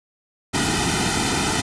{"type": "noise with comb filter", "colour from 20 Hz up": "pink", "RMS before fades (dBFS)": -21, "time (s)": [0.53, 1.62], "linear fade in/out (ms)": 20, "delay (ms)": 1.8, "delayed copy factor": -1, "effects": ["resampled to 22050 Hz"]}